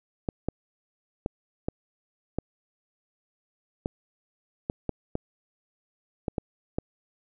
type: clicks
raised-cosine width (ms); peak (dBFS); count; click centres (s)
2; -14; 12; 0.288 / 0.486 / 1.261 / 1.685 / 2.386 / 3.859 / 4.699 / 4.893 / 5.154 / 6.282 / 6.382 / 6.785
effects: none